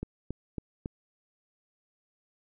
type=click train; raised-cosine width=3 ms; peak=-21 dBFS; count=4; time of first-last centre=0.03-0.859 s; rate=3.62 Hz; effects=none